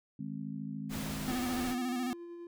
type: chord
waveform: sine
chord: Ab major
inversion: second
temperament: equal with one note detuned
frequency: 154.13 / 207.7 / 261.6 Hz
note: Eb3 / Ab3 / C4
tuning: -16 / 0 / 0 cents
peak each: -42 / -40 / -42 dBFS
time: 0.19-1.33 s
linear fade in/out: 5 ms
type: noise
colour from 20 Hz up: pink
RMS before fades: -41 dBFS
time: 0.89-1.76 s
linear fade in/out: 50 ms
type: tone with vibrato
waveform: square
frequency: 250 Hz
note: B3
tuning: 21 cents sharp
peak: -33 dBFS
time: 1.28-2.13 s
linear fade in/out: 0 ms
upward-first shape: square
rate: 14 Hz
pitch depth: 43 cents each way
type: tone with tremolo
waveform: triangle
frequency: 344 Hz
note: F4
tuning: 26 cents flat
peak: -40 dBFS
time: 1.3-2.47 s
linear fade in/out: 2 ms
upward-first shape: sine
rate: 10 Hz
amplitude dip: 25%
effects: none